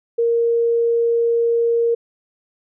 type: tone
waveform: sine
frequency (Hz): 466.2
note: A#4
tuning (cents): 0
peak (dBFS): -14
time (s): 0.18-1.95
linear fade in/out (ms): 10
effects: none